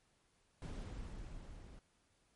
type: noise with level ramp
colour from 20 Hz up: brown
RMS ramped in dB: -43 to -54 dBFS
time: 0.62-1.79 s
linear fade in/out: 0 ms
effects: pink hiss -75 dBFS RMS until 2.35 s + MP3 48 kbps